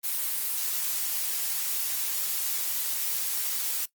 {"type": "noise", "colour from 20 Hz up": "blue", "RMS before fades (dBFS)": -29, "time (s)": [0.03, 3.86], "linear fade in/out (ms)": 20, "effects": ["noise-tail reverb RT60 0.1 s tail -17 dB re dry", "Opus 32 kbps"]}